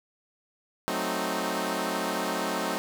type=chord; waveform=10% pulse; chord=F# diminished seventh; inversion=none; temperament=equal; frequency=185 / 220 / 261.6 / 311.1 Hz; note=F#3 / A3 / C4 / Eb4; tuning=0 / 0 / 0 / 0 cents; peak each=-25 dBFS; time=0.88-2.78 s; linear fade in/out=0 ms; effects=none